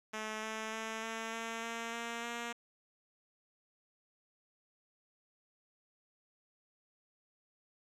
5% pulse tone with pitch steps, 216.7 / 219.3 / 222 / 224.7 / 227.5 / 230.2 / 233.1 / 235.9 Hz, A3 / A3 / A3 / A3 / A#3 / A#3 / A#3 / A#3, -26 / -6 / +16 / +37 / -42 / -22 / 0 / +21 cents, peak -27 dBFS, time 0.13-2.53 s, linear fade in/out 10 ms, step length 300 ms, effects low-pass 8000 Hz 12 dB/octave + 11-bit

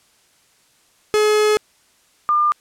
45% pulse / sine tone pair in turn, 424.6 / 1201 Hz, G#4 / D6, +38 / +38 cents, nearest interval octave + tritone, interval 1800 cents, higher second, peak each -13 dBFS, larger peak neither, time 1.14-1.57 / 2.29-2.52 s, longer first, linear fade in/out 0 ms, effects white hiss -57 dBFS RMS until 2.6 s + low-pass 10000 Hz 12 dB/octave

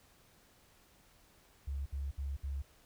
sine tone bursts, 69.3 Hz, C#2, in tune, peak -35 dBFS, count 4, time 1.67-2.622 s, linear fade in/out 10 ms, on 190 ms, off 64 ms, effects pink hiss -65 dBFS RMS until 2.85 s

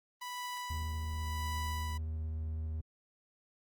sawtooth tone with tremolo, 987.8 Hz, B5, in tune, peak -34 dBFS, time 0.21-1.98 s, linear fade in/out 10 ms, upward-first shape sine, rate 0.91 Hz, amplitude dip 60%
triangle tone with pitch glide, 79.6 to 79 Hz, D#2 to D#2, +40 to +27 cents, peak -33 dBFS, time 0.7-2.81 s, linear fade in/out 5 ms, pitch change -13 cents, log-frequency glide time 0.84-1.38 s
effects Opus 24 kbps

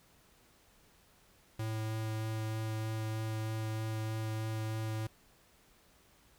square tone with vibrato, 110 Hz, A2, in tune, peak -35 dBFS, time 1.59-5.07 s, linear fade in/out 5 ms, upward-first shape sine, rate 3.2 Hz, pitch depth 8 cents each way, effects pink hiss -65 dBFS RMS until 6.38 s

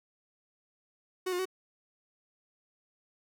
45% pulse tone with pitch steps, 370.3 / 357.4 / 375 Hz, F#4 / F4 / F#4, +1 / +40 / +23 cents, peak -30 dBFS, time 1.26-1.455 s, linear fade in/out 10 ms, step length 65 ms, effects none

